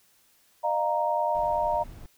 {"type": "chord", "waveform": "sine", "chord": "Eb suspended second", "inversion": "none", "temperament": "equal with one note detuned", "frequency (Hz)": [608, 698.5, 932.3], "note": ["Eb5", "F5", "Bb5"], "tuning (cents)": [-40, 0, 0], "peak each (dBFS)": [-28, -29, -26], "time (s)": [0.63, 1.84], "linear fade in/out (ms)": 20}
{"type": "noise", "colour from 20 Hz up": "brown", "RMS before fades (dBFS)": -43, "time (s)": [1.35, 2.06], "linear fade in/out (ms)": 0}
{"effects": ["white hiss -63 dBFS RMS until 2.17 s"]}